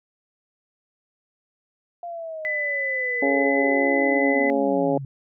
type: linear sweep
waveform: sine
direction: down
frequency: 698.5 to 130.81 Hz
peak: -30 dBFS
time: 2.03-5.05 s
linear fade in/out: 2 ms
type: tone with pitch glide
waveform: sine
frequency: 2000 to 2014 Hz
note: B6 to B6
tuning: +21 to +33 cents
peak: -23 dBFS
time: 2.45-4.5 s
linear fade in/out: 0 ms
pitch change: +12 cents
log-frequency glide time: 3.15-3.27 s
type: harmonic tone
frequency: 138.59 Hz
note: C#3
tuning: in tune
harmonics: 2 / 3 / 4 / 5 / 6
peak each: -23 / -26 / -23 / -29 / -30 dBFS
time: 3.22-4.98 s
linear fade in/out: 5 ms
effects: none